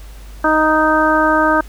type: harmonic tone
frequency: 311.1 Hz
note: D#4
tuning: in tune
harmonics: 1 / 2 / 3 / 4 / 5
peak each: -17 / -17 / -17 / -17 / -17 dBFS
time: 0.44-1.61 s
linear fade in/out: 5 ms
effects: added 50 Hz sine -32 dBFS peak until 1.68 s + pink hiss -44 dBFS RMS until 1.68 s